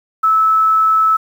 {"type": "tone", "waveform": "sine", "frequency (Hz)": 1305, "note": "E6", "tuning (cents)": -18, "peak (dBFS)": -9, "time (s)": [0.23, 1.17], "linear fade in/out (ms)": 10, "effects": ["7-bit"]}